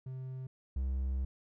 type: tone pair in turn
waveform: triangle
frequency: 130.1 / 65.69 Hz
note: C3 / C2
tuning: -9 / +7 cents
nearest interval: octave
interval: 1184 cents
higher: first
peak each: -37 / -29 dBFS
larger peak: second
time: 0.06-0.47 / 0.76-1.25 s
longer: second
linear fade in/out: 5 ms
effects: none